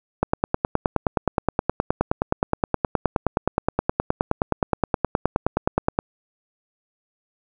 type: click train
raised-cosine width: 1 ms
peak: -4 dBFS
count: 56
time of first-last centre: 0.23-5.989 s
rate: 9.55 Hz
effects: none